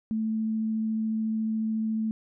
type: tone with vibrato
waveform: sine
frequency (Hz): 220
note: A3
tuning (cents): 0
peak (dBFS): -25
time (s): 0.11-2.11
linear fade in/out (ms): 0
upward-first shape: triangle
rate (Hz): 14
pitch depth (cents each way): 8
effects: none